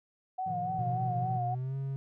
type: tone with vibrato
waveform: sine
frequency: 734 Hz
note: F#5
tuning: 14 cents flat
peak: -31 dBFS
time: 0.38-1.55 s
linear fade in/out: 10 ms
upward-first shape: sine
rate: 3.5 Hz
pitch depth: 55 cents each way
type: chord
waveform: triangle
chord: F dominant seventh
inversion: first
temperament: equal with one note detuned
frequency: 110 / 130.81 / 155.56 / 172.31 Hz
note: A2 / C3 / Eb3 / F3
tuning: 0 / 0 / 0 / -23 cents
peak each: -42 / -43 / -43 / -38 dBFS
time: 0.46-1.38 s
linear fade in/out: 10 ms
type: tone with pitch glide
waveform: triangle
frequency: 124 to 136.01 Hz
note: B2 to C#3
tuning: +7 to -33 cents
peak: -30 dBFS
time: 0.79-1.96 s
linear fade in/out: 0 ms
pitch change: +160 cents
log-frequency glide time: 1.51-1.76 s
effects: none